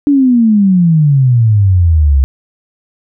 sine exponential sweep, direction down, 292.9 to 65.41 Hz, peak -5 dBFS, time 0.07-2.24 s, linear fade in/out 0 ms, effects none

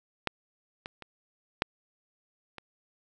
clicks, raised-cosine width 0.3 ms, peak -11 / -21 / -27 / -8 / -25 dBFS, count 5, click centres 0.273 / 0.859 / 1.023 / 1.621 / 2.583 s, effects none

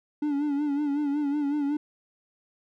triangle tone with vibrato, 289.3 Hz, D4, 26 cents flat, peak -22 dBFS, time 0.22-1.77 s, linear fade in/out 5 ms, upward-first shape sine, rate 5.4 Hz, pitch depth 63 cents each way, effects none

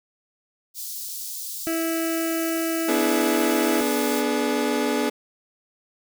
white high-pass noise, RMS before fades -33 dBFS, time 0.74-4.24 s, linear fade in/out 50 ms, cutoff 4300 Hz, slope 24 dB/octave
harmonic tone, 328 Hz, E4, 9 cents flat, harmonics 1 / 2 / 4 / 5 / 6 / 7 / 8 / 9, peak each -24 / -30 / -36 / -38 / -40 / -41 / -42 / -43 dBFS, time 1.67-3.81 s, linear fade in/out 0 ms
30% pulse chord, G# diminished, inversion first, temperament equal with one note detuned, 246.9 / 293.7 / 425 Hz, B3 / D4 / G#4, 0 / 0 / +40 cents, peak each -23 dBFS, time 2.88-5.1 s, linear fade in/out 10 ms
effects none

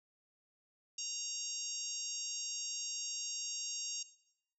harmonic tone with a mistuned harmonic, 932.3 Hz, A#5, in tune, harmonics 3 / 4 / 5 / 6 / 7 / 8, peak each -48 / -52 / -48 / -43 / -43 / -47 dBFS, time 0.98-4.03 s, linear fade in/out 5 ms, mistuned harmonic 4, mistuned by +16 cents, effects noise-tail reverb RT60 0.8 s tail -17 dB re dry

